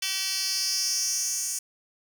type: tone with high-pass filter sweep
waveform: 10% pulse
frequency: 382.9 Hz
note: G4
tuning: 41 cents flat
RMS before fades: -28 dBFS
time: 0.02-1.59 s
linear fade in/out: 5 ms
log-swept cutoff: 3600 to 7400 Hz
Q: 3.8
effects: none